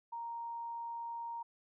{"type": "tone", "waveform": "sine", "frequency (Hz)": 932.3, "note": "A#5", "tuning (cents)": 0, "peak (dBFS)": -39, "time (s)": [0.12, 1.43], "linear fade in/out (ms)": 10, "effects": []}